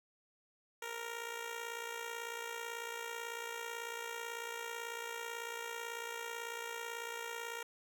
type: tone with amplitude modulation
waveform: 10% pulse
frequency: 466.2 Hz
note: A#4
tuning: in tune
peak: -30 dBFS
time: 0.82-7.63 s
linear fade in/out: 5 ms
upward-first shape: sine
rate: 58.1 Hz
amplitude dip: 60%
effects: none